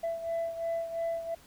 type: beating tone pair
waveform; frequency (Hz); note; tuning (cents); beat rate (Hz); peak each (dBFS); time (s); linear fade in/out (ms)
sine; 666 / 668.9; E5 / E5; +18 / +25; 2.9; -30 / -35; 0.03-1.35; 10
effects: tanh soft clip ceiling -27 dBFS + pink hiss -57 dBFS RMS until 1.46 s